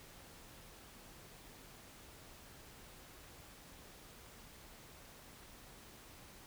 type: silence
effects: pink hiss -57 dBFS RMS until 6.46 s